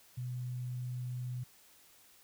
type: tone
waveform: sine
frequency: 124.7 Hz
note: B2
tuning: 17 cents sharp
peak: -36 dBFS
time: 0.17-1.44 s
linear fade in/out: 10 ms
effects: white hiss -62 dBFS RMS until 2.23 s

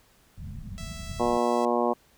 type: low-pass noise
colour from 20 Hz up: pink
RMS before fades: -38 dBFS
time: 0.37-1.38 s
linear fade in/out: 20 ms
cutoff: 230 Hz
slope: 96 dB/octave
type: tone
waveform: 5% pulse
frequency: 659.3 Hz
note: E5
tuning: in tune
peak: -30 dBFS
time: 0.78-1.65 s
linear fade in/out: 0 ms
type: harmonic tone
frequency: 120 Hz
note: B2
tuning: 49 cents flat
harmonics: 2 / 3 / 4 / 5 / 6 / 7 / 8 / 9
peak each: -29 / -29 / -29 / -29 / -30 / -32 / -33 / -32 dBFS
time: 1.19-1.94 s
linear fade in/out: 20 ms
effects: pink hiss -61 dBFS RMS until 2.17 s

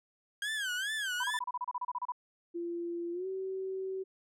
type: tone with vibrato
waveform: 30% pulse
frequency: 1600 Hz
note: G6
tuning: 35 cents sharp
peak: -30 dBFS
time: 0.42-1.39 s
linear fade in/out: 2 ms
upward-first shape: sine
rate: 2.4 Hz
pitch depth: 170 cents each way
type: tone bursts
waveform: sine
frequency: 987 Hz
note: B5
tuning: 1 cent flat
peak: -32 dBFS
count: 14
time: 1.2-2.121 s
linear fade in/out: 5 ms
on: 37 ms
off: 31 ms
type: tone with pitch glide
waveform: sine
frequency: 342.9 to 380.5 Hz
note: F4 to F#4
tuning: -32 to +48 cents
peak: -34 dBFS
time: 2.54-4.04 s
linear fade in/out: 20 ms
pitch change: +180 cents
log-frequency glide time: 3.12-3.27 s
effects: low-pass 11000 Hz 12 dB/octave

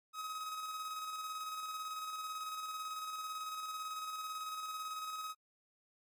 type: tone with tremolo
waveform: 45% pulse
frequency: 1268 Hz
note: D#6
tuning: 32 cents sharp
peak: -39 dBFS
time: 0.13-5.35 s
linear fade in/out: 50 ms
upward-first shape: square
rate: 18 Hz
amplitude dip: 30%
effects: AAC 64 kbps

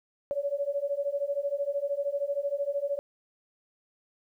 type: beating tone pair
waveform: sine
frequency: 559 / 572 Hz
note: C#5 / D5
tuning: +14 / -46 cents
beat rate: 13 Hz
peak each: -31 / -30 dBFS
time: 0.31-2.99 s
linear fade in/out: 0 ms
effects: 11-bit

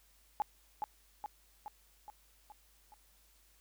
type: tone with echo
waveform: sine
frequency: 842 Hz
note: G#5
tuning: 24 cents sharp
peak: -29 dBFS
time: 0.4-0.42 s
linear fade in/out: 0 ms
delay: 420 ms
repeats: 6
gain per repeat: -4 dB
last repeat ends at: 2.94 s
effects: added 50 Hz sine -68 dBFS peak until 3.6 s + white hiss -68 dBFS RMS until 3.6 s

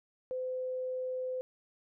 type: tone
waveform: sine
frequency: 511 Hz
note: C5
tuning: 41 cents flat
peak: -33 dBFS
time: 0.31-1.41 s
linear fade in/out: 0 ms
effects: none

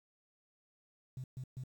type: tone bursts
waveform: triangle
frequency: 128.6 Hz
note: C3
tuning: 30 cents flat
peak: -36 dBFS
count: 3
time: 1.17-1.637 s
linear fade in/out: 2 ms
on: 69 ms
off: 130 ms
effects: tanh soft clip ceiling -38 dBFS + 11-bit

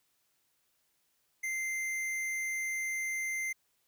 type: tone with tanh clipping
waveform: sine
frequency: 2085 Hz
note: C7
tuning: 7 cents flat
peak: -34 dBFS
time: 1.43-3.53 s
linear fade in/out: 10 ms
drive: 16 dB
effects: white hiss -75 dBFS RMS until 3.87 s

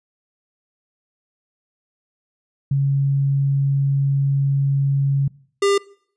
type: tone pair in turn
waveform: sine / square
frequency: 138.59 / 399.8 Hz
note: C#3 / G4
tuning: 0 / +34 cents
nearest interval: octave + tritone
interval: 1834 cents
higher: second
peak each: -15 / -15 dBFS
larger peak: neither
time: 2.71-5.28 / 5.62-5.78 s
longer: first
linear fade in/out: 5 ms
effects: noise-tail reverb RT60 0.6 s tail -23 dB re dry + resampled to 22050 Hz

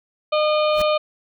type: harmonic tone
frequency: 609 Hz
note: D#5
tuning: 37 cents flat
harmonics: 1 / 2 / 4 / 5 / 6 / 7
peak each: -17 / -23 / -29 / -31 / -33 / -34 dBFS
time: 0.32-0.98 s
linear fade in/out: 10 ms
type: noise with exponential growth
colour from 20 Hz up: pink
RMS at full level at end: -26 dBFS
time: 0.7-0.82 s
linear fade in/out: 5 ms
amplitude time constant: 25 ms
effects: none

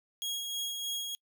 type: tone with tremolo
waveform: sawtooth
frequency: 3296 Hz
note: G#7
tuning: 14 cents flat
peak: -29 dBFS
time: 0.22-1.15 s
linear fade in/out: 0 ms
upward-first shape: sine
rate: 3.2 Hz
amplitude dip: 35%
effects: noise-tail reverb RT60 0.1 s tail -26 dB re dry

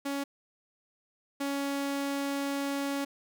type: tone pair in turn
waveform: sawtooth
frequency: 279.5 / 279.5 Hz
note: C#4 / C#4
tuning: +14 / +14 cents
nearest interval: unison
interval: 0 cents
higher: neither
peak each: -27 / -26 dBFS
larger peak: second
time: 0.05-0.24 / 1.4-3.05 s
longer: second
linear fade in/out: 10 ms
effects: none

